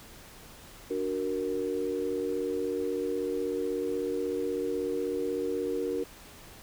sine chord, D augmented, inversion none, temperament equal, 293.7 / 370 / 466.2 Hz, D4 / F#4 / A#4, 0 / 0 / 0 cents, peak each -35 / -33 / -31 dBFS, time 0.9-6.04 s, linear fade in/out 10 ms, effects pink hiss -50 dBFS RMS until 6.62 s

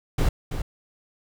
brown noise with echo, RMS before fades -20 dBFS, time 0.18-0.29 s, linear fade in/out 5 ms, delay 330 ms, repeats 1, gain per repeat -8 dB, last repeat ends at 0.62 s, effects none

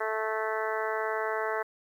harmonic tone, 218.8 Hz, A3, 9 cents flat, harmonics 2 / 3 / 4 / 5 / 6 / 7 / 8 / 9, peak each -33 / -35 / -36 / -37 / -38 / -38 / -39 / -40 dBFS, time 0-1.63 s, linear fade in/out 10 ms, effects 10-bit

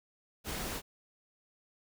pink noise, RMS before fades -38 dBFS, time 0.44-0.82 s, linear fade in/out 50 ms, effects none

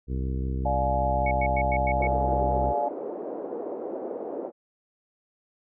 harmonic tone, 65.3 Hz, C2, 3 cents flat, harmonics 1 / 2 / 3 / 4 / 5 / 6 / 7, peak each -27 / -33 / -37 / -39 / -41 / -43 / -44 dBFS, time 0.07-2.74 s, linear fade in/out 50 ms
sine chord, D diminished, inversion none, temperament just, 587.3 / 704.8 / 845.8 Hz, D5 / F5 / Ab5, 0 / +16 / +31 cents, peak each -28 dBFS, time 0.65-2.89 s, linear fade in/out 10 ms
sine tone bursts, 2222 Hz, C#7, 4 cents sharp, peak -28 dBFS, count 6, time 1.26-2.072 s, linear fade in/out 5 ms, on 52 ms, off 100 ms
white band-pass noise, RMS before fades -34 dBFS, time 1.96-4.52 s, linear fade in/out 50 ms, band 310 to 560 Hz, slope 24 dB/octave
effects none

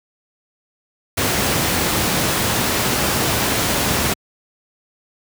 pink noise, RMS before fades -18 dBFS, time 1.17-4.14 s, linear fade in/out 10 ms, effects high-pass 80 Hz 12 dB/octave

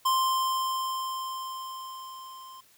square tone with level ramp, 1046.5 Hz, C6, in tune, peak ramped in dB -22 to -45 dBFS, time 0.05-2.61 s, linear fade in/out 10 ms, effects white hiss -60 dBFS RMS until 2.77 s

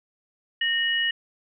sine tone pair together, 1841 / 2915 Hz, A#6 / F#7, -22 / -26 cents, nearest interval minor sixth, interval 796 cents, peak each -24 dBFS, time 0.61-1.11 s, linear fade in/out 5 ms, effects none

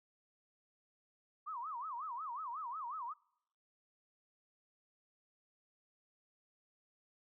sine tone with vibrato, 1101 Hz, C#6, 12 cents flat, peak -40 dBFS, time 1.46-3.14 s, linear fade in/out 20 ms, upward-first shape sine, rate 5.5 Hz, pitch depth 290 cents each way, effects noise-tail reverb RT60 0.8 s tail -26 dB re dry

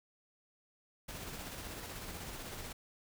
pink noise with tremolo, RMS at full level -44 dBFS, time 1.08-2.73 s, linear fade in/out 10 ms, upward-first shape square, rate 16 Hz, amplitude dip 25%, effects none

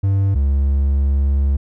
triangle tone pair in turn, 98 / 69.3 Hz, G2 / C#2, 0 / 0 cents, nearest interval tritone, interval 600 cents, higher first, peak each -11 dBFS, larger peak neither, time 0.03-0.35 / 0.35-1.57 s, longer second, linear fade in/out 10 ms, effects none

